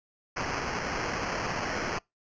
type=noise with sample-and-hold; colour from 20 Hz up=blue; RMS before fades=-32 dBFS; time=0.36-1.99 s; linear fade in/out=10 ms; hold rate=3675 Hz; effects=noise-tail reverb RT60 0.2 s tail -26 dB re dry + resampled to 16000 Hz